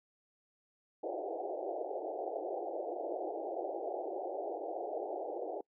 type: band-pass noise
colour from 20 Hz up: white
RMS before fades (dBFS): -39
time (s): 1.03-5.61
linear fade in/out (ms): 5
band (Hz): 320 to 790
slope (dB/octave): 96
effects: noise-tail reverb RT60 0.1 s tail -25 dB re dry